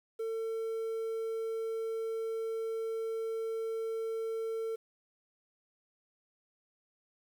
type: tone with quantisation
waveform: triangle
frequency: 450 Hz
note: A4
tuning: 39 cents sharp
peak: -31 dBFS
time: 0.19-4.76 s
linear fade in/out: 10 ms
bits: 10
effects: none